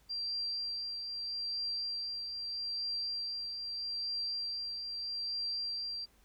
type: tone with tremolo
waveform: sine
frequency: 4726 Hz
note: D8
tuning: 10 cents sharp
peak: -33 dBFS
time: 0.09-6.06 s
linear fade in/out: 20 ms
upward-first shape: triangle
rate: 0.79 Hz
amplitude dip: 45%
effects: added 50 Hz sine -67 dBFS peak until 6.24 s + pink hiss -68 dBFS RMS until 6.24 s